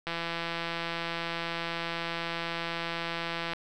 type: click train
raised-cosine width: 0.3 ms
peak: -17 dBFS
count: 583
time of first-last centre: 0.07-3.534 s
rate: 168 Hz
effects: none